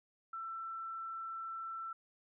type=tone; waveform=sine; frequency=1337 Hz; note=E6; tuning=24 cents sharp; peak=-40 dBFS; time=0.33-1.93 s; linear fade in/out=5 ms; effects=none